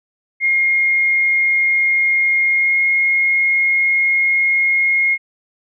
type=tone with pitch glide; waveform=sine; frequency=2137 to 2149 Hz; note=C7 to C7; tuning=+36 to +46 cents; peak=-12 dBFS; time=0.4-5.18 s; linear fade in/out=50 ms; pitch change=+10 cents; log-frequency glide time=2.51-2.77 s; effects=none